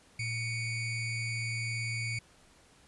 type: ring-modulated tone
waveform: square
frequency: 1174.7 Hz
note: D6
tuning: in tune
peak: -30 dBFS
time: 0.19-2.19 s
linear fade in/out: 5 ms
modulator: 1060 Hz
effects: pink hiss -61 dBFS RMS until 2.87 s + resampled to 24000 Hz